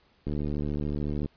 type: click train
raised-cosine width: 3 ms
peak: -19 dBFS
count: 74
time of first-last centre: 0.27-1.259 s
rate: 73.8 Hz
effects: pink hiss -64 dBFS RMS until 1.36 s + resampled to 11025 Hz